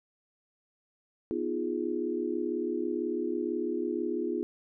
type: chord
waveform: sine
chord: F half-diminished seventh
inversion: second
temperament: equal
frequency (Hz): 246.9 / 311.1 / 349.2 / 415.3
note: Cb4 / Eb4 / F4 / Ab4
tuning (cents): 0 / 0 / 0 / 0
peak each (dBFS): -36 / -35 / -32 / -35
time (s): 1.31-4.43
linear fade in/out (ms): 0
effects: none